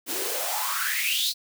white noise with high-pass filter sweep, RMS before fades -27 dBFS, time 0.06-1.34 s, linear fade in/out 50 ms, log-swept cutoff 270 to 4500 Hz, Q 7.4, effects none

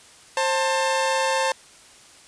sawtooth tone pair together, 530.4 / 892 Hz, C5 / A5, +23 / +23 cents, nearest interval major sixth, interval 900 cents, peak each -19 dBFS, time 0.37-1.52 s, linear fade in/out 2 ms, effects white hiss -49 dBFS RMS until 2.27 s + resampled to 22050 Hz

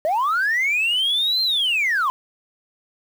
sine linear two-way sweep, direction up then down, 590 to 4186 to 984 Hz, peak -16 dBFS, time 0.05-2.1 s, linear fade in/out 0 ms, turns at 1.42 s, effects tanh soft clip ceiling -14 dBFS + 7-bit

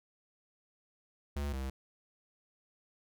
square tone pair in turn, 71.6 / 66.34 Hz, D2 / C2, -43 / +25 cents, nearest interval minor second, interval 132 cents, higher first, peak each -34 / -36 dBFS, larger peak first, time 1.36-1.53 / 1.53-1.7 s, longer neither, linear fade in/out 5 ms, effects none

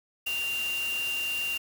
sine tone in noise, 2782 Hz, F7, 7 cents flat, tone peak -28 dBFS, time 0.26-1.58 s, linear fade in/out 10 ms, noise white, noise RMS -39 dBFS, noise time 0.26-1.58 s, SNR +8 dB, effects none

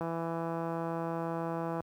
click train, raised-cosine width 1 ms, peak -22 dBFS, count 299, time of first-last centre 0.01-1.805 s, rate 166 Hz, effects high-pass 60 Hz 12 dB/octave + 10-bit

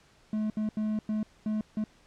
triangle tone bursts at uneven times, 214.7 Hz, A3, 42 cents flat, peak -25 dBFS, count 6, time 0.33-0.5 / 0.57-0.69 / 0.77-0.99 / 1.09-1.23 / 1.46-1.61 / 1.77-1.84 s, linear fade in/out 2 ms, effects pink hiss -61 dBFS RMS until 2.06 s + low-pass 7000 Hz 12 dB/octave

